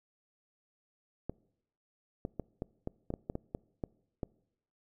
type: clicks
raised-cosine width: 2 ms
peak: -22 dBFS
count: 12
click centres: 1.296 / 2.251 / 2.397 / 2.621 / 2.874 / 3.104 / 3.139 / 3.299 / 3.354 / 3.549 / 3.838 / 4.232 s
effects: noise-tail reverb RT60 0.8 s tail -24 dB re dry